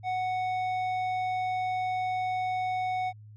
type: tone with low-pass filter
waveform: square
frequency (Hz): 740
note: F#5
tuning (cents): 0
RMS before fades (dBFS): -30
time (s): 0.03-3.13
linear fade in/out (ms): 50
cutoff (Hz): 2300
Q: 0.76
effects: added 106 Hz sine -46 dBFS peak until 3.36 s